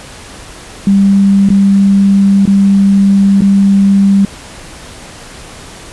sine tone with dropouts, 197.3 Hz, G3, 11 cents sharp, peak -4 dBFS, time 0.87-4.25 s, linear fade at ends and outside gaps 2 ms, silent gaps 1.489-1.502 / 2.455-2.475 / 3.408-3.419 s, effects pink hiss -31 dBFS RMS until 5.92 s + resampled to 24000 Hz

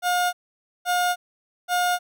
30% pulse tone bursts, 715 Hz, F5, 41 cents sharp, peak -17 dBFS, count 3, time 0.02-1.99 s, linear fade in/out 50 ms, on 310 ms, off 520 ms, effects none

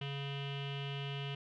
square tone with low-pass filter, 140 Hz, C#3, 18 cents sharp, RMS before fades -40 dBFS, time 0.01-1.35 s, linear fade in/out 5 ms, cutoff 3000 Hz, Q 7.5, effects none

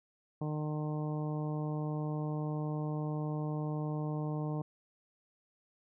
harmonic tone, 151.8 Hz, D#3, 42 cents flat, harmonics 1 / 2 / 3 / 4 / 5 / 6 / 7, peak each -34 / -40 / -44 / -46 / -48 / -50 / -51 dBFS, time 0.41-4.62 s, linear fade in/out 5 ms, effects none

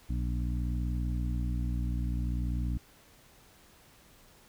harmonic tone with a mistuned harmonic, 60.5 Hz, B1, 35 cents flat, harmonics 1 / 2 / 3 / 4 / 5, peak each -30 / -36 / -40 / -42 / -44 dBFS, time 0.09-2.78 s, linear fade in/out 10 ms, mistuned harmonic 5, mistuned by -31 cents, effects pink hiss -59 dBFS RMS until 4.48 s

